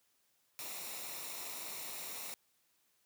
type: noise with comb filter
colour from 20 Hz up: white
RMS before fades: -44 dBFS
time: 0.59-2.34 s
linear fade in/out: 0 ms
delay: 0.63 ms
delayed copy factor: -0.55
effects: white hiss -75 dBFS RMS until 3.05 s + high-pass 80 Hz 12 dB/octave